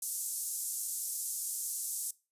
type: band-pass noise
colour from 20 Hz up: white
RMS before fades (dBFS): -37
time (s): 0.02-2.11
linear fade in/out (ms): 5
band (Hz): 6900 to 12000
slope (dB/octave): 24
effects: noise-tail reverb RT60 0.3 s tail -21 dB re dry + resampled to 32000 Hz